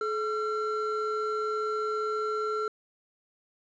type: tone pair together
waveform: triangle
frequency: 428.7 / 1361 Hz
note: A4 / F6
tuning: -45 / -45 cents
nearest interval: octave + minor sixth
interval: 2000 cents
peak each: -28 / -29 dBFS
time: 0.01-2.68 s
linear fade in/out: 2 ms
effects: resampled to 16000 Hz + 10-bit